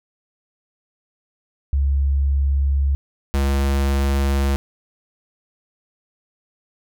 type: tone pair in turn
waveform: sine / square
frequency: 69.3 / 68.95 Hz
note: C#2 / C#2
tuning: 0 / -9 cents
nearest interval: unison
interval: 9 cents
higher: first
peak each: -15 / -17 dBFS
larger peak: first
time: 1.73-2.95 / 3.34-4.56 s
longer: neither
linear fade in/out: 0 ms
effects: none